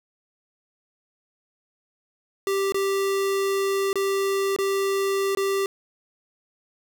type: tone with dropouts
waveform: square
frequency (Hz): 392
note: G4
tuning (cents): 0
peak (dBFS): -22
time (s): 2.47-5.66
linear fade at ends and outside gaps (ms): 1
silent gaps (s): 2.722-2.744 / 3.93-3.956 / 4.563-4.587 / 5.35-5.372
effects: 9-bit